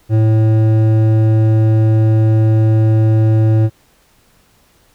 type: tone with hard clipping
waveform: sine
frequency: 110 Hz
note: A2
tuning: in tune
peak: -10 dBFS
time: 0.09-3.7 s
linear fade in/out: 50 ms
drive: 10 dB
effects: pink hiss -53 dBFS RMS until 4.94 s